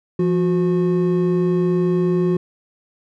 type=tone pair together; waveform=triangle; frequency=171.86 / 363.1 Hz; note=F3 / F#4; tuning=-28 / -33 cents; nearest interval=octave + minor second; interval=1295 cents; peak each=-16 dBFS; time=0.19-2.37 s; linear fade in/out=5 ms; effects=none